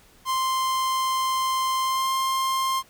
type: tone with pitch glide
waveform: 45% pulse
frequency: 1046 to 1056.3 Hz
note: C6 to C6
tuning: -1 to +16 cents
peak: -22 dBFS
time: 0.25-2.83 s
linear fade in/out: 50 ms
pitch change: +17 cents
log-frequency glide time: 1.81-2.12 s
effects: pink hiss -55 dBFS RMS until 2.89 s